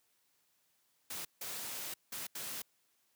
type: noise bursts at uneven times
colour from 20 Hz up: white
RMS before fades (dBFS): -42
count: 4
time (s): 1.1-1.25 / 1.41-1.94 / 2.12-2.27 / 2.35-2.62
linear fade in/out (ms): 5
effects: white hiss -75 dBFS RMS until 3.15 s + high-pass 100 Hz 12 dB/octave